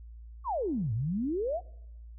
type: exponential two-way sweep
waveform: sine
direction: down then up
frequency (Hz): 1174.7 to 103.83 to 757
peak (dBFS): -28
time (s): 0.44-1.61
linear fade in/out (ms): 50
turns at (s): 0.93
effects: noise-tail reverb RT60 0.9 s tail -25 dB re dry + added 57 Hz sine -44 dBFS peak until 2.18 s